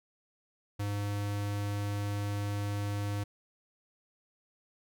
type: tone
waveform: square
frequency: 102.1 Hz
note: G#2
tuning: 29 cents flat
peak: -32 dBFS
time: 0.79-3.24 s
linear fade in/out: 10 ms
effects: none